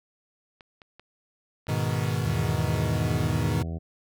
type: clicks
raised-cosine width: 0.3 ms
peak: -31 dBFS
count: 10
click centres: 0.608 / 0.818 / 0.996 / 1.669 / 1.814 / 1.995 / 2.031 / 2.116 / 2.3 / 2.615 s
type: chord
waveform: 40% pulse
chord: G# minor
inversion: none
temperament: equal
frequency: 103.83 / 123.47 / 155.56 Hz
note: G#2 / B2 / D#3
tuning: 0 / 0 / 0 cents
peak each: -28 dBFS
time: 1.68-3.63 s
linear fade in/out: 10 ms
type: harmonic tone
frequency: 82.5 Hz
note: E2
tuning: 2 cents sharp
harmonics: 1 / 2 / 3 / 4 / 5 / 6 / 7 / 8 / 9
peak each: -31 / -34 / -42 / -45 / -46 / -50 / -50 / -48 / -52 dBFS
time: 2.23-3.79 s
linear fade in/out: 20 ms
effects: none